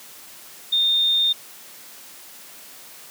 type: tone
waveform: sine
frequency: 3643 Hz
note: A#7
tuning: 41 cents flat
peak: -16 dBFS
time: 0.72-1.33 s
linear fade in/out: 10 ms
effects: white hiss -43 dBFS RMS until 3.1 s + high-pass 150 Hz 12 dB/octave